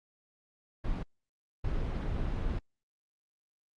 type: noise bursts at uneven times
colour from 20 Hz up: brown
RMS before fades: -32 dBFS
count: 2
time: 0.84-1.03 / 1.64-2.59 s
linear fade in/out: 5 ms
effects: low-pass 4000 Hz 12 dB/octave + Opus 32 kbps